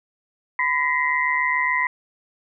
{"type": "tone cluster", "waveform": "sine", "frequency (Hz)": [1007, 1911, 2058], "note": ["B5", "A#6", "C7"], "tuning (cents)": [33, 43, -29], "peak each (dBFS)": -23, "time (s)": [0.59, 1.87], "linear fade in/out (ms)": 2, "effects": []}